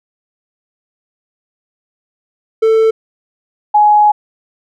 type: tone pair in turn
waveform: triangle / sine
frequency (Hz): 444.2 / 838.5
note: A4 / G#5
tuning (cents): +16 / +16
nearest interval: major seventh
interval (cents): 1100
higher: second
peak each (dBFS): -5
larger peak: neither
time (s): 2.62-2.91 / 3.74-4.12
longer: second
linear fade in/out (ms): 10
effects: none